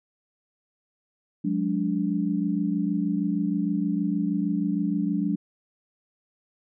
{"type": "tone cluster", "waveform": "sine", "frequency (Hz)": [180.5, 206.9, 289.5], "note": ["F#3", "G#3", "D4"], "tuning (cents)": [-43, -6, -25], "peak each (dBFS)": -27, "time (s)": [1.44, 5.36], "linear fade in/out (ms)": 10, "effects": []}